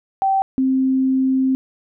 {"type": "tone pair in turn", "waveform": "sine", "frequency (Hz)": [775, 263], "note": ["G5", "C4"], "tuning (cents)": [-20, 9], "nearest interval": "octave + perfect fifth", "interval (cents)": 1871, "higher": "first", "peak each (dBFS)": -14, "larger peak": "neither", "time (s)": [[0.22, 0.42], [0.58, 1.55]], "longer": "second", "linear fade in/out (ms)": 0, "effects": []}